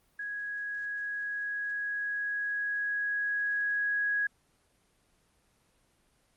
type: tone with level ramp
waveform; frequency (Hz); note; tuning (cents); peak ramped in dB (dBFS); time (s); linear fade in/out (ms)
sine; 1661.2; G#6; 0; -34 to -26; 0.19-4.27; 5
effects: pink hiss -69 dBFS RMS until 6.36 s + Opus 24 kbps